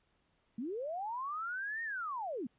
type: linear two-way sweep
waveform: sine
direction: up then down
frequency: 207.7 to 1864.7 to 207.7 Hz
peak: -36 dBFS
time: 0.58-2.47 s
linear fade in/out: 5 ms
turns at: 1.83 s
effects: pink hiss -75 dBFS RMS until 2.58 s + resampled to 8000 Hz